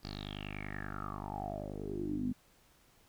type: tone with low-pass filter sweep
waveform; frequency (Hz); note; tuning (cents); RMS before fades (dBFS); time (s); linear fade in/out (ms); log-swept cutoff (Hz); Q
10% pulse; 50.4; G1; +49; -40; 0.03-2.33; 10; 4800 to 230; 9.5
effects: pink hiss -66 dBFS RMS until 3.08 s

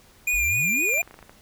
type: tone with vibrato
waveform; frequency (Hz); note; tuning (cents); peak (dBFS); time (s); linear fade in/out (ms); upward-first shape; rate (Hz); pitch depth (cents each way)
square; 2421; D#7; -48; -21; 0.27-1.02; 5; triangle; 4; 42
type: exponential sweep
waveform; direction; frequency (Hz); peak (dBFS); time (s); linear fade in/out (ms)
sine; up; 44.97 to 740; -30; 0.33-1.02; 10
type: clicks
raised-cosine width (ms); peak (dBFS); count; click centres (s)
0.5; -29; 10; 0.892 / 0.939 / 0.977 / 1.029 / 1.076 / 1.11 / 1.142 / 1.19 / 1.227 / 1.295
effects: pink hiss -54 dBFS RMS until 1.41 s

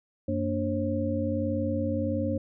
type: tone cluster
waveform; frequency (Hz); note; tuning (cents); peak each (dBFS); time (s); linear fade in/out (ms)
sine; 93.9 / 231.8 / 293.2 / 537; F#2 / A#3 / D4 / C5; +26 / -10 / -3 / +45; -31; 0.28-2.38; 5
effects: none

